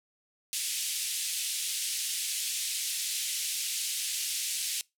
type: band-pass noise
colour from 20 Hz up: white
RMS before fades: -33 dBFS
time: 0.53-4.81 s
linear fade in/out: 0 ms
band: 2500 to 11000 Hz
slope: 24 dB/octave
effects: noise-tail reverb RT60 0.2 s tail -23 dB re dry